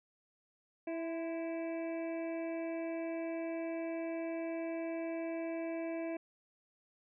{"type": "harmonic tone with a mistuned harmonic", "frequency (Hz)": 329.6, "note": "E4", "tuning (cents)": 0, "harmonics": [1, 2, 3, 5, 6, 7, 8], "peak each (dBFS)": [-38, -40, -55, -56, -59, -52, -57], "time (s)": [0.87, 6.17], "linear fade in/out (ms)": 5, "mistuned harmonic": 3, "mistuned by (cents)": 48, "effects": []}